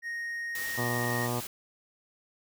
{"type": "tone", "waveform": "triangle", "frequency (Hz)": 1864.7, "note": "A#6", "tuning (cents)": 0, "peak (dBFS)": -31, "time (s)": [0.02, 1.29], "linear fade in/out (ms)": 50}
{"type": "noise", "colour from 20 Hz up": "white", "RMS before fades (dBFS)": -39, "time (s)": [0.55, 1.47], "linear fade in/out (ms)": 2}
{"type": "harmonic tone", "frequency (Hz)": 120.5, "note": "B2", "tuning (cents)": -42, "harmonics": [1, 2, 3, 4, 5, 6, 7, 8, 9, 10], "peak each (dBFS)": [-33, -36, -38, -39, -40, -41, -41, -42, -43, -43], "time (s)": [0.77, 1.41], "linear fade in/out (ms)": 20}
{"effects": []}